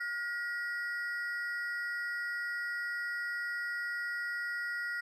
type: ring-modulated tone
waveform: triangle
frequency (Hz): 1671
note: G#6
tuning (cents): +10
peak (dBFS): -29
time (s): 0-5.01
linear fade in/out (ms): 10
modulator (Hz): 243
effects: none